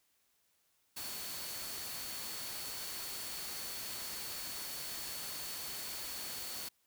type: tone in noise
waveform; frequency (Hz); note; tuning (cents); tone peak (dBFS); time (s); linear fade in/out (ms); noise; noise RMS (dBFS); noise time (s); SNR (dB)
sine; 4435; C#8; 0; -48; 0.96-6.69; 10; white; -43; 0.96-6.69; -8
effects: white hiss -75 dBFS RMS until 6.86 s